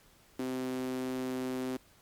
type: tone with high-pass filter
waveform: sawtooth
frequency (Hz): 128.8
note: C3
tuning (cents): -27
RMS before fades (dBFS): -35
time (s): 0.39-1.77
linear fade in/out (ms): 5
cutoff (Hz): 300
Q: 9.3
effects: pink hiss -62 dBFS RMS until 2.01 s + MP3 96 kbps